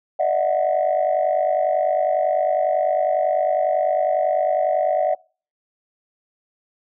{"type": "tone cluster", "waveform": "sine", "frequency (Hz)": [594, 644, 736], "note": ["D5", "E5", "F#5"], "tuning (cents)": [20, -41, -9], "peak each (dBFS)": -20, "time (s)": [0.19, 5.15], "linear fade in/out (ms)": 10, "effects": ["noise-tail reverb RT60 0.4 s tail -26 dB re dry", "tanh soft clip ceiling -11 dBFS"]}